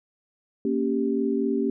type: chord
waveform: sine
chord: G diminished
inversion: first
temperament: equal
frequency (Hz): 233.1 / 277.2 / 392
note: Bb3 / Db4 / G4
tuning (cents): 0 / 0 / 0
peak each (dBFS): -26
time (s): 0.65-1.7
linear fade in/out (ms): 2
effects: none